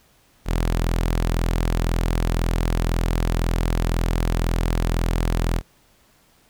sawtooth tone, 41.95 Hz, E1, 31 cents sharp, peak -15 dBFS, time 0.45-5.62 s, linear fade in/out 50 ms, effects pink hiss -58 dBFS RMS until 6.49 s

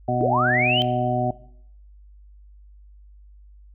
harmonic tone, 123.47 Hz, B2, in tune, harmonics 1 / 2 / 3 / 5 / 6, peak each -26 / -27 / -30 / -25 / -24 dBFS, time 0.08-1.31 s, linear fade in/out 5 ms
sine linear sweep, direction up, 306.3 to 3136 Hz, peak -19 dBFS, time 0.21-0.82 s, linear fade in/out 0 ms
effects noise-tail reverb RT60 0.7 s tail -19 dB re dry + added 50 Hz sine -45 dBFS peak until 3.74 s

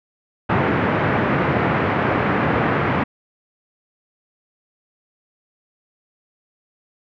pink band-pass noise, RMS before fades -19 dBFS, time 0.49-3.04 s, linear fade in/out 10 ms, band 100 to 2100 Hz, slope 24 dB/octave, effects none

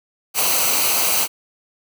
white noise with comb filter, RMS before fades -18 dBFS, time 0.34-1.28 s, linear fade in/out 50 ms, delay 0.57 ms, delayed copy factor -0.6, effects none

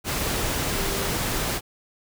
sine tone in noise, 394 Hz, G4, 9 cents sharp, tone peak -32 dBFS, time 0.75-1.13 s, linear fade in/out 50 ms, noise pink, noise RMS -26 dBFS, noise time 0.04-1.61 s, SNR -9 dB, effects none

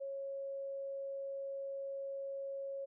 sine tone, 549 Hz, C#5, 17 cents flat, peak -39 dBFS, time 0-2.86 s, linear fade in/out 20 ms, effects none

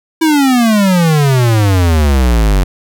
square exponential sweep, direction down, 328.4 to 45.53 Hz, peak -8 dBFS, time 0.21-2.64 s, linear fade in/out 10 ms, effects none

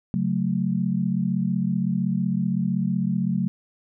sine chord, F# minor, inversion second, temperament equal with one note detuned, 138.59 / 184.25 / 220 Hz, C#3 / F#3 / A3, 0 / -7 / 0 cents, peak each -28 / -23 / -26 dBFS, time 0.14-3.48 s, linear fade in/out 0 ms, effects none

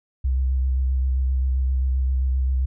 sine tone with vibrato, 65 Hz, C2, 11 cents flat, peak -18 dBFS, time 0.24-2.66 s, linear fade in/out 10 ms, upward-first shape square, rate 7.6 Hz, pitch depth 21 cents each way, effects none

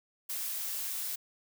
blue noise, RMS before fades -36 dBFS, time 0.29-1.16 s, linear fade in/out 10 ms, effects none

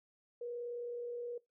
sine tone with frequency modulation, 480 Hz, B4, 49 cents flat, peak -39 dBFS, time 0.41-1.38 s, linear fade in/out 5 ms, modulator 39 Hz, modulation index 0.24, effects noise-tail reverb RT60 0.2 s tail -21 dB re dry

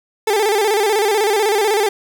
30% pulse tone with vibrato, 418.8 Hz, G#4, 15 cents sharp, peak -11 dBFS, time 0.27-1.89 s, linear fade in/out 5 ms, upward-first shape square, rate 16 Hz, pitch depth 84 cents each way, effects none

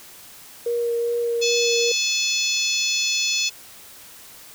sine tone with vibrato, 471.6 Hz, A#4, 20 cents sharp, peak -20 dBFS, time 0.66-1.92 s, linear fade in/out 5 ms, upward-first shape sine, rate 2.5 Hz, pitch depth 11 cents each way
harmonic tone, 862 Hz, A5, 36 cents flat, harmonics 3 / 4 / 5 / 6 / 7 / 8, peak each -25 / -26 / -27 / -28 / -28 / -29 dBFS, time 1.41-3.5 s, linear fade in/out 20 ms
effects white hiss -44 dBFS RMS until 4.54 s

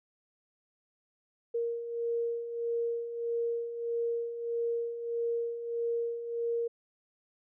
sine beating tone pair, 466.2 / 467.8 Hz, A#4 / A#4, 0 / +6 cents, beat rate 1.6 Hz, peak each -38 / -31 dBFS, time 1.54-6.68 s, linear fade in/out 10 ms, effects none

